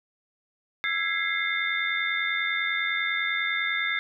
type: tone cluster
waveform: sine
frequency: 1333 / 1656 / 2028 / 2118 / 3591 Hz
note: E6 / G#6 / B6 / C7 / A7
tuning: +19 / -5 / +45 / +21 / +35 cents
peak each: -35 / -30 / -32 / -28 / -33 dBFS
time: 0.84-3.99 s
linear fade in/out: 0 ms
effects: none